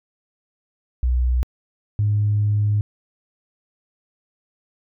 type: tone pair in turn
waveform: sine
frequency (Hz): 62 / 104.27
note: B1 / G#2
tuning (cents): +7 / +7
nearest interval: major sixth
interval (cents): 900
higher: second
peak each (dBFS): -15 / -15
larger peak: neither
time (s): 1.03-1.43 / 1.99-2.81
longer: second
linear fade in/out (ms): 0
effects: tanh soft clip ceiling -11 dBFS